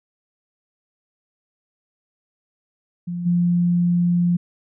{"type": "tone with level steps", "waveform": "sine", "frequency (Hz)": 174.61, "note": "F3", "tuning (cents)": 0, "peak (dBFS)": [-24, -15], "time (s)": [3.07, 4.37], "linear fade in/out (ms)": 10, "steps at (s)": 3.25, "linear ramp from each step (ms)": 20, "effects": []}